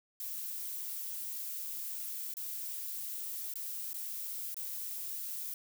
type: noise with dropouts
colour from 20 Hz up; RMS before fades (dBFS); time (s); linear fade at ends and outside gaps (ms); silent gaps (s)
violet; -40; 0.2-5.54; 2; 2.339-2.368 / 3.539-3.556 / 3.932-3.941 / 4.544-4.567
effects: none